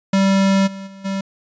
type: tone with level steps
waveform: square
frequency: 194.4 Hz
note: G3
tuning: 14 cents flat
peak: -13 / -30 / -37 / -21 dBFS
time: 0.13-1.21 s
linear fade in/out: 5 ms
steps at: 0.66 / 0.86 / 1.04 s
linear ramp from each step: 20 ms
effects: resampled to 16000 Hz